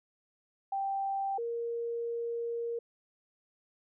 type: tone pair in turn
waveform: sine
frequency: 784 / 467.7 Hz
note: G5 / A#4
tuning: 0 / +6 cents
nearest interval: major sixth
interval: 894 cents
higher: first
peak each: -30 / -32 dBFS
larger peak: first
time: 0.72-1.38 / 1.38-2.79 s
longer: second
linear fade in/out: 5 ms
effects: none